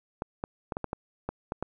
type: clicks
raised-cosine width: 1 ms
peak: -17 dBFS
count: 9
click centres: 0.221 / 0.439 / 0.722 / 0.769 / 0.843 / 0.931 / 1.29 / 1.521 / 1.626 s
effects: none